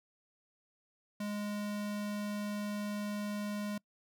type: tone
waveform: square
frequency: 207 Hz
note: G#3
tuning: 5 cents flat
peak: -36 dBFS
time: 1.2-3.78 s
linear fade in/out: 5 ms
effects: noise-tail reverb RT60 0.1 s tail -25 dB re dry